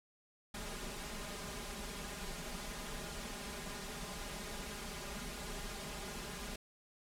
pink noise with comb filter, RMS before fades -44 dBFS, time 0.54-6.56 s, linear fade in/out 5 ms, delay 4.9 ms, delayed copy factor +1, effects low-pass 11000 Hz 12 dB/octave

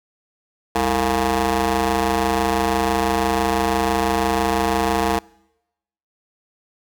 15% pulse ring-modulated tone, 126 Hz, B2, 35 cents sharp, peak -8 dBFS, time 0.75-5.19 s, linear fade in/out 5 ms, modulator 580 Hz, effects noise-tail reverb RT60 0.9 s tail -25 dB re dry

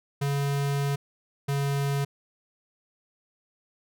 square tone pair in turn, 140.9 / 140.36 Hz, C#3 / C#3, +29 / +22 cents, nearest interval unison, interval 7 cents, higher first, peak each -25 dBFS, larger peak neither, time 0.21-0.96 / 1.48-2.05 s, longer first, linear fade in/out 10 ms, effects none

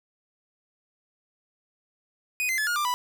45% pulse tone with pitch steps, 2489 / 2069 / 1719.8 / 1429.6 / 1188.3 / 987.8 Hz, D#7 / C7 / A6 / F6 / D6 / B5, 0 / -20 / -40 / +40 / +20 / 0 cents, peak -24 dBFS, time 2.4-2.94 s, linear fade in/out 0 ms, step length 90 ms, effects none

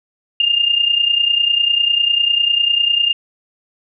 sine tone with amplitude modulation, 2814 Hz, F7, 12 cents sharp, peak -9 dBFS, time 0.4-3.13 s, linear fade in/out 2 ms, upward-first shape sine, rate 30 Hz, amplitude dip 70%, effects none

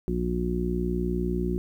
harmonic tone, 60 Hz, B1, 49 cents flat, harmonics 1 / 2 / 3 / 4 / 5 / 6, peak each -30 / -40 / -29 / -34 / -36 / -30 dBFS, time 0.08-1.58 s, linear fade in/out 0 ms, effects 10-bit

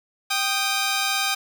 10% pulse tone pair together, 784.5 / 1236 Hz, G5 / D#6, +1 / -12 cents, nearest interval minor sixth, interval 787 cents, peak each -16 dBFS, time 0.3-1.35 s, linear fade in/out 10 ms, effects none

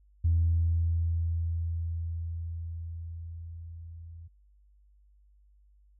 sine tone with level ramp, 83.4 Hz, E2, 21 cents sharp, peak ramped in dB -20 to -43 dBFS, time 0.24-4.28 s, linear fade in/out 10 ms, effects tanh soft clip ceiling -16 dBFS + added 50 Hz sine -58 dBFS peak until 5.99 s

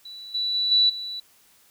sine tone with level steps, 3951 Hz, B7, in tune, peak -37 / -23 / -21 / -15 / -30 dBFS, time 0.05-1.2 s, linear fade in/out 5 ms, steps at 0.34 / 0.54 / 0.71 / 0.89 s, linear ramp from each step 10 ms, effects white hiss -58 dBFS RMS until 1.7 s

